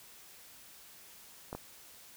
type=clicks; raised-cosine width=1 ms; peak=-25 dBFS; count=2; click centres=1.529 / 1.55 s; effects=white hiss -55 dBFS RMS until 2.16 s